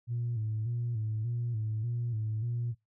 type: tone with vibrato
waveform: sine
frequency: 113.9 Hz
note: A#2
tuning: 40 cents flat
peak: -29 dBFS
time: 0.07-2.75 s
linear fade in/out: 50 ms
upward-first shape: square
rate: 1.7 Hz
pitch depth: 78 cents each way
effects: noise-tail reverb RT60 0.2 s tail -22 dB re dry + tanh soft clip ceiling -26 dBFS